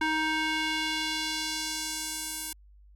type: tone with band-pass filter sweep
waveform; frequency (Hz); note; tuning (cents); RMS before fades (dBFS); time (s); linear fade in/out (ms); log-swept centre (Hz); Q
square; 313.5; D#4; +13; -31; 0.01-2.53; 5; 1600 to 11000; 1.1
effects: added 50 Hz sine -52 dBFS peak until 2.95 s